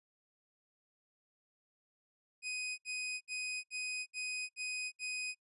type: tone bursts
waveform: sawtooth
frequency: 2500 Hz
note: D#7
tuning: 8 cents sharp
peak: -34 dBFS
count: 7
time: 2.42-5.348 s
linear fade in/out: 50 ms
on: 360 ms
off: 68 ms
effects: noise-tail reverb RT60 0.1 s tail -24 dB re dry + resampled to 24000 Hz